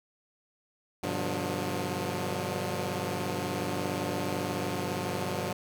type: chord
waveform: 10% pulse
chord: G dominant seventh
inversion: none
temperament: equal with one note detuned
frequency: 98 / 123.47 / 146.83 / 179.01 Hz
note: G2 / B2 / D3 / F3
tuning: 0 / 0 / 0 / +43 cents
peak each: -27 / -30 / -29 / -26 dBFS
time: 1.03-5.53 s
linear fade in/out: 5 ms
effects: none